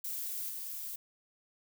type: noise with level steps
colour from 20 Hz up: violet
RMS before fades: -38 / -41 dBFS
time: 0.04-0.96 s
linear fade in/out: 5 ms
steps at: 0.48 s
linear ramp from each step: 20 ms
effects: none